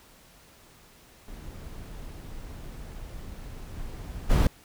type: noise with level steps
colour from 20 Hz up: brown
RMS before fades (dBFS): -40 / -38 / -20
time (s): 1.28-4.47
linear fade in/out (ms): 2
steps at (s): 3.74 / 4.29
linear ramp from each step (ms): 20
effects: pink hiss -55 dBFS RMS until 4.64 s